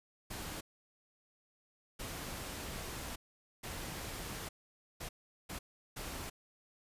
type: noise bursts at uneven times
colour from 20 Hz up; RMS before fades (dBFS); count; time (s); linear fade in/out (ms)
pink; -43; 6; 0.3-0.61 / 1.99-3.16 / 3.63-4.49 / 5-5.09 / 5.49-5.59 / 5.96-6.3; 10
effects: resampled to 32000 Hz